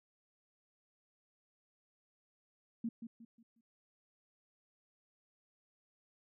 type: tone with echo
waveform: sine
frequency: 230 Hz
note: A#3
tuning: 23 cents flat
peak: -34 dBFS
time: 2.84-2.89 s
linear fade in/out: 5 ms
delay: 180 ms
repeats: 4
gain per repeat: -9 dB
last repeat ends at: 3.61 s
effects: none